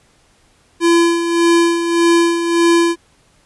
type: tone with tremolo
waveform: square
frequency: 338.9 Hz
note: E4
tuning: 48 cents sharp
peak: -9 dBFS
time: 0.8-2.96 s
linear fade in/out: 50 ms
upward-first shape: sine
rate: 1.7 Hz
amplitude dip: 60%
effects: pink hiss -54 dBFS RMS until 3.45 s + resampled to 24000 Hz